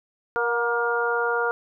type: harmonic tone with a mistuned harmonic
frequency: 235.9 Hz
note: A#3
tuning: 21 cents sharp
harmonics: 2 / 3 / 4 / 5 / 6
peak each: -25 / -31 / -29 / -32 / -25 dBFS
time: 0.36-1.51 s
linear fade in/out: 0 ms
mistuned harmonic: 3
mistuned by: +30 cents
effects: none